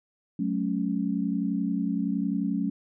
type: chord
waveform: sine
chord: F# minor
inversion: none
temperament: equal with one note detuned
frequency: 185 / 216 / 277.2 Hz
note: F#3 / A3 / C#4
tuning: 0 / -32 / 0 cents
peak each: -29 dBFS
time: 0.39-2.7 s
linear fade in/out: 5 ms
effects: none